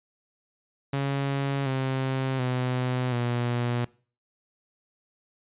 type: tone with pitch steps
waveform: sawtooth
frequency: 138.59 / 132.41 / 126.5 / 120.86 Hz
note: C#3 / C3 / B2 / B2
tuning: 0 / +21 / +42 / -37 cents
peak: -21 dBFS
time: 0.93-3.85 s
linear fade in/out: 5 ms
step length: 730 ms
effects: noise-tail reverb RT60 0.4 s tail -22 dB re dry + resampled to 8000 Hz